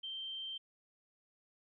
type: tone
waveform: sine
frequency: 3136 Hz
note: G7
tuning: in tune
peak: -40 dBFS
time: 0.03-0.58 s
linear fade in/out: 10 ms
effects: none